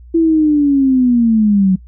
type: linear sweep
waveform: sine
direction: down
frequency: 334.5 to 183.5 Hz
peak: -8 dBFS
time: 0.14-1.76 s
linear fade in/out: 10 ms
effects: noise-tail reverb RT60 0.1 s tail -24 dB re dry + added 60 Hz sine -35 dBFS peak until 1.87 s